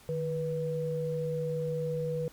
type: tone pair together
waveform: sine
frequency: 153.8 / 488.3 Hz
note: D#3 / B4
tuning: -20 / -20 cents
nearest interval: octave + minor sixth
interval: 2000 cents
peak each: -33 / -31 dBFS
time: 0.09-2.28 s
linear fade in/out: 0 ms
effects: pink hiss -56 dBFS RMS until 2.32 s + MP3 96 kbps